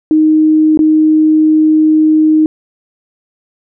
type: tone with dropouts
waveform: sine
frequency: 311.1 Hz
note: D#4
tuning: in tune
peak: -5 dBFS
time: 0.11-2.46 s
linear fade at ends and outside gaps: 1 ms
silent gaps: 0.774-0.791 s
effects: none